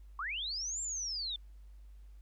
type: linear two-way sweep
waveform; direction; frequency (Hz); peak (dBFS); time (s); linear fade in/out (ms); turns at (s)
sine; up then down; 1047 to 7459 to 3482; -35; 0.19-1.36; 2; 0.81
effects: added 50 Hz sine -50 dBFS peak until 2.21 s + pink hiss -75 dBFS RMS until 2.21 s